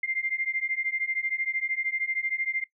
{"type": "beating tone pair", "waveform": "sine", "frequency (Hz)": [2093, 2106], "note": ["C7", "C7"], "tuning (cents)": [0, 11], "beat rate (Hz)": 13, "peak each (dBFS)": -30, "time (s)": [0.03, 2.64], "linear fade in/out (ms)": 5, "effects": ["noise-tail reverb RT60 0.1 s tail -19 dB re dry"]}